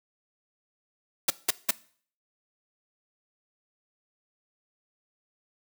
white noise bursts, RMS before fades -22 dBFS, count 3, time 1.28-1.709 s, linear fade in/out 5 ms, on 23 ms, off 180 ms, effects noise-tail reverb RT60 0.5 s tail -20 dB re dry + high-pass 150 Hz 12 dB/octave

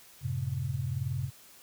sine chord, F# diminished, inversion none, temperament just, 92.5 / 111 / 133.2 Hz, F#2 / A2 / C3, 0 / +16 / +31 cents, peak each -36 / -36 / -32 dBFS, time 0.21-1.31 s, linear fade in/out 50 ms, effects white hiss -55 dBFS RMS until 1.62 s

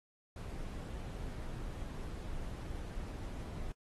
brown noise, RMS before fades -42 dBFS, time 0.36-3.72 s, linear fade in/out 2 ms, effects AAC 32 kbps

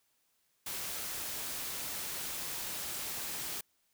white noise, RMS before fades -39 dBFS, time 0.66-3.61 s, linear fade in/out 5 ms, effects white hiss -75 dBFS RMS until 3.93 s

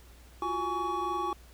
triangle tone cluster, 345.5 / 368.5 / 830 / 1127 Hz, F4 / F#4 / G#5 / C#6, -19 / -7 / -1 / +28 cents, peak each -35 / -37 / -33 / -30 dBFS, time 0.42-1.33 s, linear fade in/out 2 ms, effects added 60 Hz sine -52 dBFS peak until 1.53 s + pink hiss -58 dBFS RMS until 1.53 s

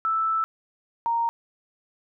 sine tone pair in turn, 1318.5 / 929.6 Hz, E6 / A#5, 0 / -5 cents, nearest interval tritone, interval 605 cents, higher first, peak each -21 dBFS, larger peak neither, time 0.05-0.44 / 1.06-1.29 s, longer first, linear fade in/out 0 ms, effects none

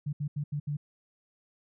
sine tone bursts at uneven times, 146.3 Hz, D3, 6 cents flat, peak -29 dBFS, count 5, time 0.06-0.13 / 0.2-0.28 / 0.36-0.44 / 0.52-0.6 / 0.67-0.77 s, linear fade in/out 10 ms, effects none

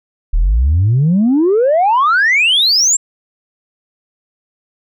sine exponential sweep, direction up, 35.43 to 7630 Hz, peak -7 dBFS, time 0.33-2.97 s, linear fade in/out 10 ms, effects tanh soft clip ceiling -6 dBFS

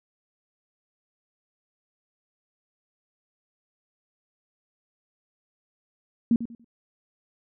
sine tone with echo, 233.1 Hz, A#3, in tune, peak -16 dBFS, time 6.31-6.36 s, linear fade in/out 2 ms, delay 95 ms, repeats 3, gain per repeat -12 dB, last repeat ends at 6.645 s, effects none

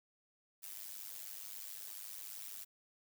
blue noise with amplitude modulation, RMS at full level -44 dBFS, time 0.62-2.65 s, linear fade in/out 20 ms, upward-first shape sine, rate 100 Hz, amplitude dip 90%, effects none

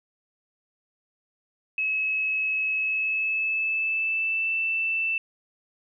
sine tone with pitch glide, 2576 to 2659 Hz, E7 to E7, -41 to +14 cents, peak -23 dBFS, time 1.78-5.18 s, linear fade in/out 2 ms, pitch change +55 cents, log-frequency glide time 2.75-4.53 s, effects none

